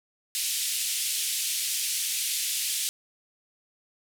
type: band-pass noise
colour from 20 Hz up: white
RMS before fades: -29 dBFS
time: 0.35-2.89 s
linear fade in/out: 0 ms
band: 2500 to 12000 Hz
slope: 24 dB/octave
effects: none